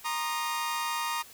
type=tone cluster; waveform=sawtooth; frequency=936 / 1069 / 1228 Hz; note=A#5 / C6 / D#6; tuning=+7 / +37 / -23 cents; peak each=-28 / -36 / -30 dBFS; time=0.04-1.23 s; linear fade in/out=20 ms; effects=white hiss -51 dBFS RMS until 1.33 s